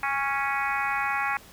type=harmonic tone with a mistuned harmonic; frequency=277.2 Hz; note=C#4; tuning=in tune; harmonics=3 / 4 / 5 / 6 / 7 / 8 / 9; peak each=-30 / -31 / -32 / -33 / -33 / -34 / -35 dBFS; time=0.03-1.37 s; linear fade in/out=2 ms; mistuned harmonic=3; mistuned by=-19 cents; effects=pink hiss -50 dBFS RMS until 1.52 s